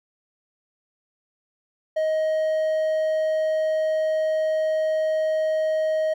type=tone; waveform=triangle; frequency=628 Hz; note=D#5; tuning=16 cents sharp; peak=-18 dBFS; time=1.96-6.14 s; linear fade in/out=10 ms; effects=none